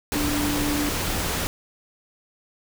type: tone in noise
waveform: sine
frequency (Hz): 293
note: D4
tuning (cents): -4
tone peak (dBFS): -24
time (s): 0.15-0.89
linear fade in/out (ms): 0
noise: pink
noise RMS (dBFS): -26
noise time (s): 0.12-1.47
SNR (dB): -1
effects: none